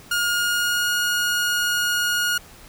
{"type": "tone with pitch glide", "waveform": "sawtooth", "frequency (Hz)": [1424, 1437.2], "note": ["F6", "F6"], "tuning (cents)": [33, 49], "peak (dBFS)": -16, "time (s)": [0.11, 2.38], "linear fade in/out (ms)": 5, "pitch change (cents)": 16, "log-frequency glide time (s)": [0.3, 0.92], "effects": ["pink hiss -46 dBFS RMS until 2.68 s"]}